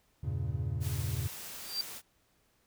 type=chord; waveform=triangle; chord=E diminished seventh; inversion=none; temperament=equal; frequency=82.41 / 98 / 116.54 / 138.59 Hz; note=E2 / G2 / Bb2 / Db3; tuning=0 / 0 / 0 / 0 cents; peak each=-35 dBFS; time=0.23-1.28 s; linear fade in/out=10 ms
type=noise; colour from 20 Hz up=white; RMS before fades=-44 dBFS; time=0.8-2.02 s; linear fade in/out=50 ms
type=tone with exponential growth; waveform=triangle; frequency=4699 Hz; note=D8; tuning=in tune; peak=-26 dBFS; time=1.57-1.81 s; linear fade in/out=2 ms; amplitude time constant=52 ms
effects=pink hiss -71 dBFS RMS until 2.66 s